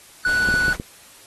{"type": "tone", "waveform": "triangle", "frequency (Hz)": 1480, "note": "F#6", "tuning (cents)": 0, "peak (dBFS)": -15, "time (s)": [0.25, 0.73], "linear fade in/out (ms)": 2}
{"type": "noise", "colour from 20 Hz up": "pink", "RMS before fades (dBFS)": -32, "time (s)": [0.26, 0.77], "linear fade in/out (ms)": 20}
{"type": "clicks", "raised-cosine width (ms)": 3, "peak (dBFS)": -14, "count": 4, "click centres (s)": [0.488, 0.541, 0.682, 0.799]}
{"effects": ["white hiss -47 dBFS RMS until 1.26 s", "AAC 32 kbps"]}